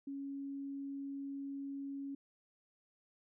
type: tone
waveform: sine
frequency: 277.2 Hz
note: C#4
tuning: in tune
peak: -40 dBFS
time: 0.07-2.15 s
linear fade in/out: 5 ms
effects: none